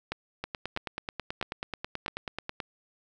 two click trains, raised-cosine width 0.3 ms, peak -17 / -15 dBFS, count 21 / 4, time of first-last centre 0.44-2.602 / 0.12-2.081 s, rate 9.25 / 1.53 Hz, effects none

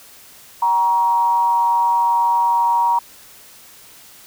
sine tone with frequency modulation, 945 Hz, A#5, 23 cents sharp, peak -13 dBFS, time 0.62-2.99 s, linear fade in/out 5 ms, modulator 178 Hz, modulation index 0.37, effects white hiss -44 dBFS RMS until 4.26 s

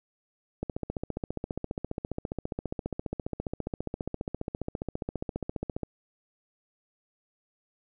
click train, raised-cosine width 2 ms, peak -18 dBFS, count 78, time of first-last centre 0.63-5.833 s, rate 14.8 Hz, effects none

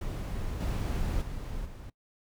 brown noise with level steps, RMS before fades -34 / -30 / -37 / -43 dBFS, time 0.01-1.9 s, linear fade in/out 5 ms, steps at 0.6 / 1.21 / 1.65 s, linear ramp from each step 10 ms, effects noise-tail reverb RT60 0.1 s tail -21 dB re dry

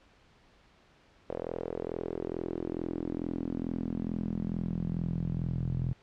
sawtooth tone with band-pass filter sweep, 42.29 Hz, E1, 45 cents sharp, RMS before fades -34 dBFS, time 1.29-5.93 s, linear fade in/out 0 ms, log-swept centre 520 to 130 Hz, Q 3.4, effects pink hiss -62 dBFS RMS until 6.02 s + low-pass 4000 Hz 12 dB/octave

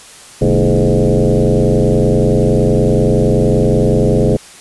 sine tone with frequency modulation, 148.6 Hz, D3, 21 cents sharp, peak -8 dBFS, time 0.41-4.37 s, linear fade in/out 10 ms, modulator 90.6 Hz, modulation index 4.5, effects white hiss -37 dBFS RMS until 4.6 s + resampled to 24000 Hz

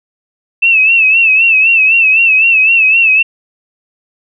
sine tone with vibrato, 2637 Hz, E7, in tune, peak -5 dBFS, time 0.62-3.23 s, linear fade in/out 10 ms, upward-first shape sine, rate 3.9 Hz, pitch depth 75 cents each way, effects none

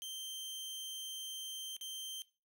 sawtooth tone with dropouts, 3136 Hz, G7, in tune, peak -39 dBFS, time 0.02-2.22 s, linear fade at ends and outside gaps 0 ms, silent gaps 1.766-1.811 s, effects noise-tail reverb RT60 0.3 s tail -18 dB re dry

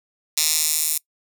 10% pulse tone with high-pass filter sweep, 155.56 Hz, D#3, in tune, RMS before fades -21 dBFS, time 0.37-0.98 s, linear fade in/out 5 ms, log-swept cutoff 5300 to 9200 Hz, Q 1.1, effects noise-tail reverb RT60 0.1 s tail -23 dB re dry

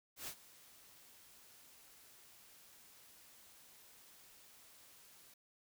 white noise with ADSR envelope, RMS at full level -44 dBFS, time 0.16-5.34 s, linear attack 110 ms, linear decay 76 ms, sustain -18 dB, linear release 5 ms, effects none

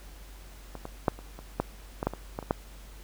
clicks, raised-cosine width 1 ms, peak -25 / -22 / -8 / -30 / -28 / -11 / -16 / -11 / -22 / -18 / -26 / -10 dBFS, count 12, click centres 0.753 / 0.854 / 1.082 / 1.19 / 1.39 / 1.6 / 2.029 / 2.07 / 2.136 / 2.389 / 2.427 / 2.509 s, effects added 48 Hz sine -45 dBFS peak until 3.03 s + pink hiss -53 dBFS RMS until 3.03 s

